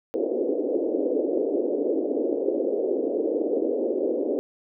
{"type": "band-pass noise", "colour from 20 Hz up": "white", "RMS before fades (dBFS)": -25, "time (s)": [0.14, 4.39], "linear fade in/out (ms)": 0, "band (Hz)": [280, 530], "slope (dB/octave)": 48, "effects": []}